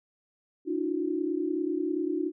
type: tone cluster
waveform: sine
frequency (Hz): 295.9 / 326.1 / 363.3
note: D4 / E4 / F#4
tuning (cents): +13 / -19 / -32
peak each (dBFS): -31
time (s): 0.65-2.32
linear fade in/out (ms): 50
effects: none